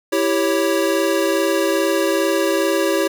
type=chord; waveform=square; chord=C# diminished; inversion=first; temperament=equal; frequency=329.6 / 392 / 554.4 Hz; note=E4 / G4 / C#5; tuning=0 / 0 / 0 cents; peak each=-21 dBFS; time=0.12-3.08 s; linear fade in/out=10 ms; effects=none